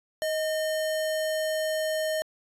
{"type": "tone with sample-and-hold", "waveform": "sine", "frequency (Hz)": 627, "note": "D#5", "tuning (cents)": 13, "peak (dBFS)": -25, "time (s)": [0.22, 2.22], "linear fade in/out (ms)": 0, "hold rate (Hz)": 2450, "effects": ["resampled to 32000 Hz"]}